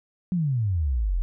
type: exponential sweep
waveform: sine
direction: down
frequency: 188.8 to 38.91 Hz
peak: -21 dBFS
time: 0.32-1.22 s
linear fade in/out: 0 ms
effects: none